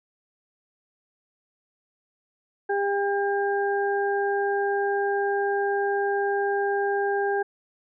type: harmonic tone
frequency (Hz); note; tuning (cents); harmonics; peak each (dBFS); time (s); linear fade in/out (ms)
401; G4; +39; 1 / 2 / 4; -24 / -27 / -30; 2.69-7.43; 10
effects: none